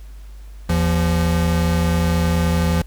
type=tone pair together; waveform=square; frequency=80.51 / 170.6 Hz; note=E2 / F3; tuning=-40 / -40 cents; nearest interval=octave + minor second; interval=1300 cents; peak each=-19 dBFS; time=0.69-2.82 s; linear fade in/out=5 ms; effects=added 50 Hz sine -34 dBFS peak until 2.86 s + pink hiss -53 dBFS RMS until 2.86 s